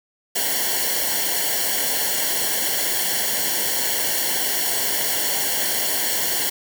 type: noise with comb filter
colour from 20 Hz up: white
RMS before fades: -22 dBFS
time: 0.35-6.5 s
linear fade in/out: 10 ms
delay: 0.8 ms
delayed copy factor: -0.85
effects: none